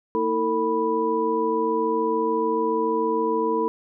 sine tone cluster, 229.8 / 324 / 450.8 / 984 Hz, A#3 / E4 / A4 / B5, -25 / -30 / +42 / -7 cents, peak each -31 / -27 / -23 / -25 dBFS, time 0.15-3.68 s, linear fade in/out 0 ms, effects none

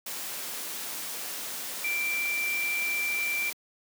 sine tone in noise, 2351 Hz, D7, 1 cent sharp, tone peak -27 dBFS, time 1.84-3.5 s, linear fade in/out 5 ms, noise white, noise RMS -36 dBFS, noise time 0.06-3.53 s, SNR +6 dB, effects high-pass 200 Hz 12 dB/octave

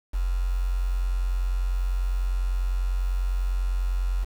sine tone with quantisation, 45.04 Hz, F#1, 46 cents flat, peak -22 dBFS, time 0.13-4.25 s, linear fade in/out 20 ms, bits 7, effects none

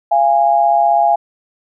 sine tone pair together, 687.1 / 823 Hz, F5 / G#5, -28 / -16 cents, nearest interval minor third, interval 312 cents, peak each -12 dBFS, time 0.11-1.16 s, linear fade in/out 10 ms, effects none

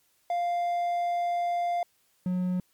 triangle tone pair in turn, 698 / 181.7 Hz, F5 / F#3, -1 / -31 cents, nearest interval octave + major seventh, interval 2330 cents, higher first, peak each -23 dBFS, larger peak neither, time 0.3-1.83 / 2.26-2.6 s, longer first, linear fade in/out 2 ms, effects white hiss -68 dBFS RMS until 2.73 s + MP3 96 kbps

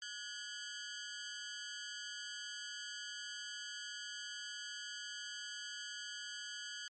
15% pulse ring-modulated tone, 1565 Hz, G6, 3 cents flat, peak -34 dBFS, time 0.02-6.88 s, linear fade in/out 2 ms, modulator 117 Hz, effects MP3 32 kbps

